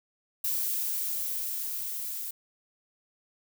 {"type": "noise with level ramp", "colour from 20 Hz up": "violet", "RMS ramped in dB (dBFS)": [-29, -36], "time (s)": [0.44, 2.31], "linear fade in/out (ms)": 5, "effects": []}